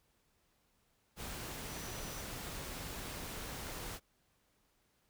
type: tone in noise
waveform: sine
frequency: 5920 Hz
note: F#8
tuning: in tune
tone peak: -53 dBFS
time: 1.66-2.25 s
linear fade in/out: 50 ms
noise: pink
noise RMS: -44 dBFS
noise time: 1.16-4 s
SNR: -12 dB
effects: pink hiss -75 dBFS RMS until 5.09 s